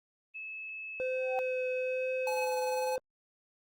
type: tone with pitch glide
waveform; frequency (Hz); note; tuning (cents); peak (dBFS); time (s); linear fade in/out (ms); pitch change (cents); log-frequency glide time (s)
sine; 2600 to 2560; E7 to D#7; -24 to +49; -39; 0.34-2.53; 20; -27; 0.91-1.28
type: tone with vibrato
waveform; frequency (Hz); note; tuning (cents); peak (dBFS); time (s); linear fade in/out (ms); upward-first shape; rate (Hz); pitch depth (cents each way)
triangle; 512; C5; -38; -29; 1-2.98; 0; triangle; 1.1; 14
type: tone with exponential growth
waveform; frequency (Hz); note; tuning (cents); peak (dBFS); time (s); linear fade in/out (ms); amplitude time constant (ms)
sine; 770; G5; -31; -29; 1.13-1.39; 0; 55
type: tone with tremolo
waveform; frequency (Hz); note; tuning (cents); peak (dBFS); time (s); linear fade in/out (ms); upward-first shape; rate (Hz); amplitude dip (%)
square; 851; G#5; +42; -34; 2.27-2.96; 2; square; 20; 30
effects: Opus 32 kbps